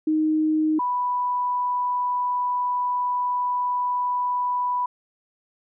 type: tone pair in turn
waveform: sine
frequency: 311.1 / 987.7 Hz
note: D#4 / B5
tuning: 0 / 0 cents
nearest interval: octave + minor sixth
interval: 2000 cents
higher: second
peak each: -18 / -21 dBFS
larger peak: first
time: 0.07-0.79 / 0.79-4.86 s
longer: second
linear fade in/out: 5 ms
effects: none